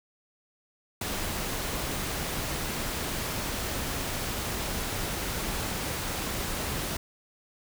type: noise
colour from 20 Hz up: pink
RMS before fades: -32 dBFS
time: 1.01-6.97 s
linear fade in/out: 5 ms
effects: none